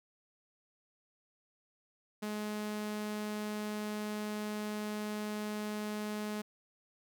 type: tone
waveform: sawtooth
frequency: 211 Hz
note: G#3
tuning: 28 cents sharp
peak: -32 dBFS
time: 2.22-6.42 s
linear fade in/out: 10 ms
effects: none